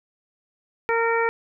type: harmonic tone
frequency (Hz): 460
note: A#4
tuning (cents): -23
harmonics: 1 / 2 / 3 / 4 / 5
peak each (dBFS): -22 / -25 / -27 / -28 / -29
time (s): 0.89-1.29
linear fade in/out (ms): 0
effects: none